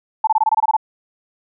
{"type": "tone bursts", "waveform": "sine", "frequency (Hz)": 875, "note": "A5", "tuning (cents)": -10, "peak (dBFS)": -11, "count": 10, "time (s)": [0.24, 0.767], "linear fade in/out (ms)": 5, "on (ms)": 32, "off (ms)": 23, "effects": []}